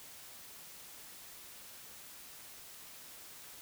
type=silence; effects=white hiss -52 dBFS RMS until 3.61 s